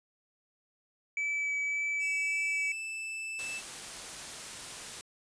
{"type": "tone with vibrato", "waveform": "triangle", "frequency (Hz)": 2296, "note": "D7", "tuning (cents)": -40, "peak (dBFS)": -28, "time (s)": [1.17, 2.72], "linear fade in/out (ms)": 2, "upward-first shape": "sine", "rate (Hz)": 1.8, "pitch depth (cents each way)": 9}
{"type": "tone", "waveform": "45% pulse", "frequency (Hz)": 2637, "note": "E7", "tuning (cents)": 0, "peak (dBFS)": -36, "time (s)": [1.99, 3.62], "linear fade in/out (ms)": 50}
{"type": "noise", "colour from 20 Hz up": "white", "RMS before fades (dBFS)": -42, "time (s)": [3.39, 5.01], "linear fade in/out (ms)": 0}
{"effects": ["resampled to 22050 Hz"]}